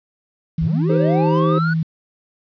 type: tone with vibrato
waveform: sine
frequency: 161.7 Hz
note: E3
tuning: 33 cents flat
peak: -16 dBFS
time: 0.58-1.83 s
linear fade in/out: 5 ms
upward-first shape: triangle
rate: 3.8 Hz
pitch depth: 14 cents each way
type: linear sweep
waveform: triangle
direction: up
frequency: 38.89 to 1498 Hz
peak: -19 dBFS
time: 0.61-1.74 s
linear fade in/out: 10 ms
type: chord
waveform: triangle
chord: C minor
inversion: first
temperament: just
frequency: 314 / 392.4 / 523.3 Hz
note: Eb4 / G4 / C5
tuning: +16 / +2 / 0 cents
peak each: -20 / -20 / -19 dBFS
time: 0.89-1.59 s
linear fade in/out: 10 ms
effects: resampled to 11025 Hz + 8-bit